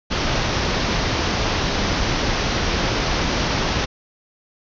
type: low-pass noise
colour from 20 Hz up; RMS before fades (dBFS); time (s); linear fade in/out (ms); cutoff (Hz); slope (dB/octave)
pink; -21; 0.1-3.86; 20; 6100; 96
effects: none